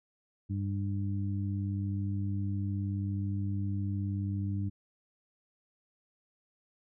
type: harmonic tone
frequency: 99.2 Hz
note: G2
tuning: 21 cents sharp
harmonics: 1 / 2 / 3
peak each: -31 / -37 / -41 dBFS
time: 0.49-4.7 s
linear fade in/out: 20 ms
effects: none